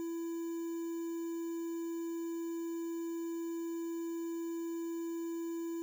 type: tone with quantisation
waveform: triangle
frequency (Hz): 334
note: E4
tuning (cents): +23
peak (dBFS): -34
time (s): 0-5.82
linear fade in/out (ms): 0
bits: 9
effects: none